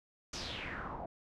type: noise with low-pass filter sweep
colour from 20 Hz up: pink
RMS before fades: -42 dBFS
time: 0.33-1.06 s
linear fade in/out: 5 ms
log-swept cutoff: 6200 to 660 Hz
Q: 4.3
effects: none